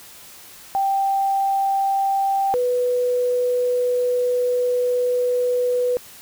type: tone pair in turn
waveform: sine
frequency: 784 / 493.9 Hz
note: G5 / B4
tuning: 0 / 0 cents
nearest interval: minor sixth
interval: 800 cents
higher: first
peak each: -17 dBFS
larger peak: neither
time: 0.75-2.54 / 2.54-5.97 s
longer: second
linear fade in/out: 0 ms
effects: white hiss -43 dBFS RMS until 6.21 s